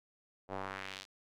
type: tone with band-pass filter sweep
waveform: square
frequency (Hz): 48.1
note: G1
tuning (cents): -32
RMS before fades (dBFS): -43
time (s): 0.48-1.06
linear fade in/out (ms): 50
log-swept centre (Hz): 620 to 4700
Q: 1.4
effects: none